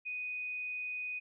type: tone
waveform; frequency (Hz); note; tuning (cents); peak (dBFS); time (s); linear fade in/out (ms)
sine; 2489; D#7; 0; -36; 0.05-1.2; 20
effects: none